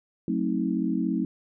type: chord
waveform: sine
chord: F# diminished seventh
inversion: none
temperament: just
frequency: 185 / 222 / 266.4 / 319.7 Hz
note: F#3 / A3 / C4 / Eb4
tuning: 0 / +16 / +31 / +47 cents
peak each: -29 dBFS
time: 0.28-1.25 s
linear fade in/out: 2 ms
effects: none